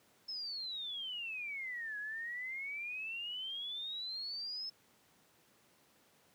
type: exponential two-way sweep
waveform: sine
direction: down then up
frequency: 5274 to 1661.2 to 5274 Hz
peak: -39 dBFS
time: 0.28-4.7 s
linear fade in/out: 10 ms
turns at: 1.98 s
effects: pink hiss -68 dBFS RMS until 6.34 s + high-pass 150 Hz 12 dB/octave